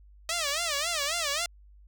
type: tone with vibrato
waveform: 5% pulse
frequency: 625 Hz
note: D#5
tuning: 8 cents sharp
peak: -16 dBFS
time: 0.29-1.46 s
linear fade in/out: 2 ms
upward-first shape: sine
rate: 3.7 Hz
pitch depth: 190 cents each way
effects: added 50 Hz sine -51 dBFS peak until 1.87 s